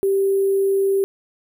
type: tone with sample-and-hold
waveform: sine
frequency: 391.3 Hz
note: G4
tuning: 3 cents flat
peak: -15 dBFS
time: 0.03-1.04 s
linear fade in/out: 0 ms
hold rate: 11025 Hz
effects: none